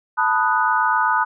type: chord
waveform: sine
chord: B dominant seventh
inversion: third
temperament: equal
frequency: 880 / 987.8 / 1244.5 / 1480 Hz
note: A5 / B5 / D#6 / F#6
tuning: 0 / 0 / 0 / 0 cents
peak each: -21 dBFS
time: 0.17-1.25 s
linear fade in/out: 20 ms
effects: none